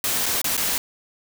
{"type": "noise with dropouts", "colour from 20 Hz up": "white", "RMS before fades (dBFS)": -23, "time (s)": [0.04, 0.78], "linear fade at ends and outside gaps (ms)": 1, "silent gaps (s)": [[0.259, 0.263], [0.416, 0.443], [0.568, 0.577]], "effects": []}